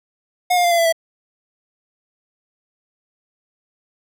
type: tone with pitch steps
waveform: square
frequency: 721 / 707.8 / 694.8 / 682.1 / 669.6 / 657.4 Hz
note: F#5 / F5 / F5 / F5 / E5 / E5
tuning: -45 / +23 / -9 / -41 / +27 / -5 cents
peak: -14 dBFS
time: 0.5-0.926 s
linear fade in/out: 10 ms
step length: 71 ms
effects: none

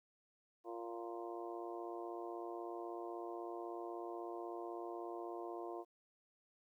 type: harmonic tone with a mistuned harmonic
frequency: 116.2 Hz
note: A#2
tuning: 5 cents flat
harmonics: 3 / 4 / 5 / 6 / 7 / 8 / 9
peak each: -46 / -51 / -55 / -49 / -61 / -55 / -54 dBFS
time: 0.64-5.85 s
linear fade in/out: 50 ms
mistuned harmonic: 7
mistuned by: -45 cents
effects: 13-bit

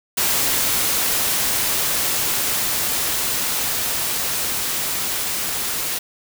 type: noise with level ramp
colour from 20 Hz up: white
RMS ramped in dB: -19 to -24 dBFS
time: 0.17-5.99 s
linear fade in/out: 10 ms
effects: none

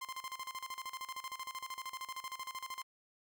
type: tone with tremolo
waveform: sawtooth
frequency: 1046.5 Hz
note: C6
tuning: in tune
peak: -36 dBFS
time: 0.01-2.83 s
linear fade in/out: 10 ms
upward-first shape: square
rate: 13 Hz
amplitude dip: 80%
effects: none

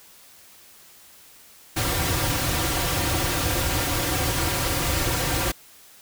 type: noise with comb filter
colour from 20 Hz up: pink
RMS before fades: -24 dBFS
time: 1.76-5.52 s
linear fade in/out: 10 ms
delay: 4.7 ms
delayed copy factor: -0.9
effects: white hiss -50 dBFS RMS until 6.01 s

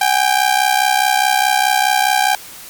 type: ring-modulated tone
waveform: sawtooth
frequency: 791 Hz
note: G5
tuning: 15 cents sharp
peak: -5 dBFS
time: 0.01-2.35 s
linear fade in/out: 2 ms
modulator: 32.4 Hz
effects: white hiss -35 dBFS RMS until 2.69 s + MP3 96 kbps

